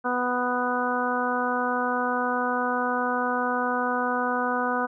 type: harmonic tone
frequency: 247.7 Hz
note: B3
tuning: 5 cents sharp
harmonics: 1 / 2 / 3 / 4 / 5 / 6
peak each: -30 / -30 / -30 / -30 / -30 / -30 dBFS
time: 0.04-4.87 s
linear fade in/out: 20 ms
effects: none